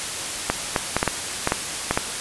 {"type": "clicks", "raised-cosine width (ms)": 0.5, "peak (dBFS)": -3, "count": 9, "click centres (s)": [0.5, 0.762, 0.966, 1.029, 1.077, 1.474, 1.521, 1.91, 1.975], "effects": ["white hiss -28 dBFS RMS until 2.2 s", "resampled to 24000 Hz"]}